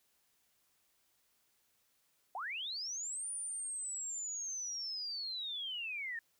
sine linear two-way sweep, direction up then down, 681 to 9510 to 1768 Hz, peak -38 dBFS, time 2.35-6.19 s, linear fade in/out 2 ms, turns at 3.31 s, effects white hiss -75 dBFS RMS until 6.39 s

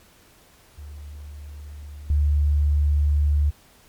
sine tone with level steps, 73.3 Hz, D2, 3 cents flat, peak -35 / -16 dBFS, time 0.77-3.51 s, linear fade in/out 20 ms, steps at 2.1 s, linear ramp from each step 2 ms, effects pink hiss -54 dBFS RMS until 3.88 s + MP3 96 kbps

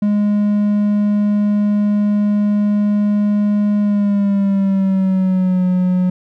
triangle tone with pitch glide, 206.9 to 182.21 Hz, G#3 to F#3, -6 to -26 cents, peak -10 dBFS, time 0.02-6.1 s, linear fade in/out 5 ms, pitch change -220 cents, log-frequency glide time 3.8-5.65 s, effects none

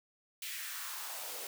white noise with high-pass filter sweep, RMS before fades -42 dBFS, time 0.42-1.47 s, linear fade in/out 2 ms, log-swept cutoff 2500 to 410 Hz, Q 2.4, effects none

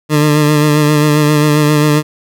20% pulse tone with vibrato, 150 Hz, D3, 37 cents sharp, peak -3 dBFS, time 0.09-2.03 s, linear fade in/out 50 ms, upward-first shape sine, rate 7.5 Hz, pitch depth 29 cents each way, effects none

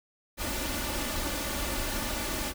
pink noise with comb filter, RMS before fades -32 dBFS, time 0.37-2.54 s, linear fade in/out 50 ms, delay 3.4 ms, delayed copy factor +0.65, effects none

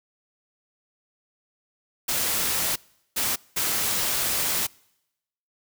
white noise bursts at uneven times, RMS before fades -25 dBFS, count 3, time 2.08-2.76 / 3.16-3.36 / 3.56-4.67 s, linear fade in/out 10 ms, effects noise-tail reverb RT60 0.9 s tail -26 dB re dry

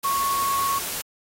sine tone in noise, 1105 Hz, C#6, 6 cents flat, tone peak -21 dBFS, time 0.04-0.79 s, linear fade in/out 10 ms, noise white, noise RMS -30 dBFS, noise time 0.03-1.02 s, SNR +6 dB, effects AAC 48 kbps

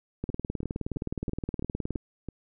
two click trains, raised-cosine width 3 ms, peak -22 / -18 dBFS, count 7 / 34, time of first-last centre 0.3-2.287 / 0.24-1.959 s, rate 3.02 / 19.2 Hz, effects none

